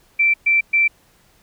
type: tone bursts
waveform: sine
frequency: 2341 Hz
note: D7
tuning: 6 cents flat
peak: -12 dBFS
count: 3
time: 0.19-0.88 s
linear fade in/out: 10 ms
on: 150 ms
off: 120 ms
effects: pink hiss -56 dBFS RMS until 1.42 s